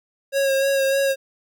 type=tone with vibrato; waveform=square; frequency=545 Hz; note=C#5; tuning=29 cents flat; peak=-18 dBFS; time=0.32-1.16 s; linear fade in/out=50 ms; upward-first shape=sine; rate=3.3 Hz; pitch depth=23 cents each way; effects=none